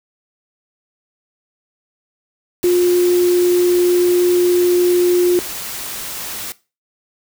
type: tone in noise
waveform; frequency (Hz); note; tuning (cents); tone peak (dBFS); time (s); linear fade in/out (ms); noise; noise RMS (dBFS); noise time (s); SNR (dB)
sine; 355.4; F4; +30; -10; 2.64-5.39; 0; white; -27; 2.63-6.52; +14
effects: noise-tail reverb RT60 0.3 s tail -19 dB re dry